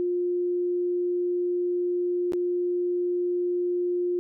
sine tone with dropouts, 354.4 Hz, F4, 25 cents sharp, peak -23 dBFS, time 0-4.19 s, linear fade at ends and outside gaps 0 ms, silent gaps 2.322-2.334 s, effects none

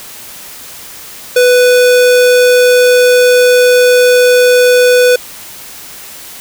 square tone, 495.8 Hz, B4, 7 cents sharp, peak -5 dBFS, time 1.36-5.16 s, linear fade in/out 5 ms, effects white hiss -30 dBFS RMS until 6.4 s

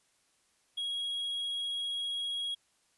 triangle tone, 3305 Hz, G#7, 9 cents flat, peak -31 dBFS, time 0.77-2.55 s, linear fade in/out 10 ms, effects white hiss -71 dBFS RMS until 2.97 s + resampled to 24000 Hz

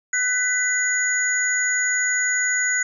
sine tone cluster, 1502 / 1988 / 6810 Hz, F#6 / B6 / G#8, +26 / +11 / +42 cents, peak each -23 dBFS, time 0.13-2.83 s, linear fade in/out 5 ms, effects none

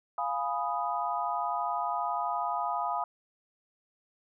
sine chord, F half-diminished seventh, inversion none, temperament equal, 698.5 / 830.6 / 987.8 / 1244.5 Hz, F5 / Ab5 / Cb6 / Eb6, 0 / 0 / 0 / 0 cents, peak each -34 dBFS, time 0.18-3.04 s, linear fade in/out 2 ms, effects none

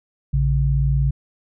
sine tone pair together, 58.39 / 138.59 Hz, A#1 / C#3, +4 / 0 cents, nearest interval octave + minor third, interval 1496 cents, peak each -18 / -18 dBFS, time 0.33-1.11 s, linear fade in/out 10 ms, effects none

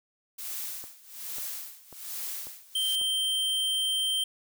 blue noise with tremolo, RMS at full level -35 dBFS, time 0.38-2.96 s, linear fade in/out 10 ms, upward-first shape sine, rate 1.2 Hz, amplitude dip 90%
click train, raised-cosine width 1 ms, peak -33 dBFS, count 5, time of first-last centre 0.84-3.014 s, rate 1.84 Hz
square tone, 3136 Hz, G7, in tune, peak -26 dBFS, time 2.75-4.24 s, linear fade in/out 5 ms
effects none

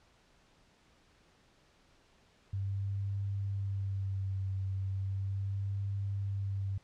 sine tone with vibrato, 97.7 Hz, G2, 5 cents flat, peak -32 dBFS, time 2.53-6.78 s, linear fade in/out 5 ms, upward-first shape sine, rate 0.36 Hz, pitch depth 29 cents each way, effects pink hiss -66 dBFS RMS until 6.83 s + low-pass 6000 Hz 12 dB/octave

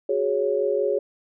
sine chord, F# suspended second, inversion none, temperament equal, 370 / 415.3 / 554.4 Hz, F#4 / G#4 / C#5, 0 / 0 / 0 cents, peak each -27 / -23 / -24 dBFS, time 0.09-0.99 s, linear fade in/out 5 ms, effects none

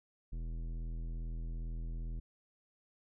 sine tone with tanh clipping, 41.2 Hz, E1, in tune, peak -39 dBFS, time 0.32-2.2 s, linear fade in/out 10 ms, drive 14 dB, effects none

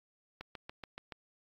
click train, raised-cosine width 0.3 ms, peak -27 dBFS, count 6, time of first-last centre 0.41-1.122 s, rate 7.02 Hz, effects AAC 48 kbps

